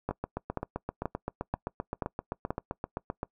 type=two click trains; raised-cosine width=1 ms; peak=-16 / -18 dBFS; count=6 / 25; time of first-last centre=0.09-2.505 / 0.11-3.231 s; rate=2.07 / 7.69 Hz; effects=noise-tail reverb RT60 0.1 s tail -23 dB re dry